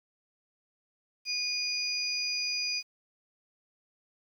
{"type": "tone cluster", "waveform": "sine", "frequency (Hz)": [2459, 4883, 6040], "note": ["D#7", "D#8", "F#8"], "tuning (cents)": [-21, -33, 35], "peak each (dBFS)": [-34, -31, -40], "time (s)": [1.25, 2.83], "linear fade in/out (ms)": 50, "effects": ["10-bit"]}